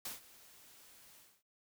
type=noise with ADSR envelope; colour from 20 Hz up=white; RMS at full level=-41 dBFS; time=0.05-1.43 s; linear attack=5 ms; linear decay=140 ms; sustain=-19 dB; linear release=270 ms; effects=none